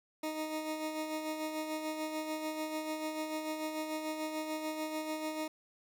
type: tone with tremolo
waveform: 20% pulse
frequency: 311.1 Hz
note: D#4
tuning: in tune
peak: -29 dBFS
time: 0.23-5.48 s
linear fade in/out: 5 ms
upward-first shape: sine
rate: 6.8 Hz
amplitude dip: 45%
effects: none